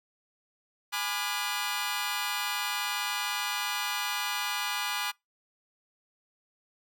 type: chord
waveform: 15% pulse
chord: G# diminished seventh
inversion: none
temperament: just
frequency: 830.6 / 996.7 / 1196.1 / 1435.3 Hz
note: G#5 / B5 / D6 / F6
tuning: 0 / +16 / +31 / +47 cents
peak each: -29 dBFS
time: 0.92-5.12 s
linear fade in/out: 20 ms
effects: noise-tail reverb RT60 0.2 s tail -26 dB re dry